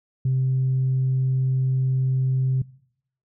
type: tone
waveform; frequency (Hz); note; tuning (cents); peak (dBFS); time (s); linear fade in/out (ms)
sine; 130.81; C3; 0; -17; 0.25-2.62; 5
effects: noise-tail reverb RT60 0.7 s tail -23 dB re dry + tanh soft clip ceiling -15 dBFS